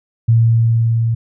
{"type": "tone with level ramp", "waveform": "sine", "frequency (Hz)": 114.8, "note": "A#2", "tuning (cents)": -26, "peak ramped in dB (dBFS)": [-7, -13], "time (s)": [0.28, 1.15], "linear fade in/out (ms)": 10, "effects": []}